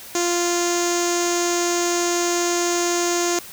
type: tone with low-pass filter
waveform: sawtooth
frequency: 348 Hz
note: F4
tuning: 6 cents flat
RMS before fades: -21 dBFS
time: 0.15-3.39 s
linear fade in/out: 2 ms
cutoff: 6700 Hz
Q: 7
effects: white hiss -39 dBFS RMS until 3.52 s